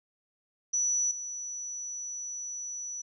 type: tone with level steps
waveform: sine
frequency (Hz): 5920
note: F#8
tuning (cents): 0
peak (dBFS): -25 / -35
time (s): 0.73-3.02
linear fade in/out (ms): 10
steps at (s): 1.11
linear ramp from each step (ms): 2
effects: none